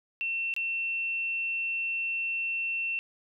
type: tone with dropouts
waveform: sine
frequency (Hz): 2700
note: E7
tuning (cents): +41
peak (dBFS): -28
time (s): 0.21-2.99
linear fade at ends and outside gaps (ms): 0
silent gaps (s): 0.539-0.564
effects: none